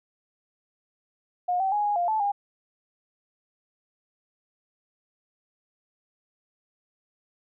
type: tone with pitch steps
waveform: sine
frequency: 717 / 769 / 831 / 826 / 700 / 871 / 810 Hz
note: F5 / G5 / G#5 / G#5 / F5 / A5 / G#5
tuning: +45 / -33 / +1 / -10 / +4 / -18 / -43 cents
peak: -22 dBFS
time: 1.48-2.32 s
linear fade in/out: 10 ms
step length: 120 ms
effects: none